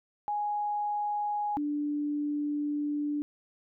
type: tone pair in turn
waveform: sine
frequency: 830.6 / 293.7 Hz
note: G#5 / D4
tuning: 0 / 0 cents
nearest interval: octave + tritone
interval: 1800 cents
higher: first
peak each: -28 / -28 dBFS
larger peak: neither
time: 0.28-1.57 / 1.57-3.22 s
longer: second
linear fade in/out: 0 ms
effects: none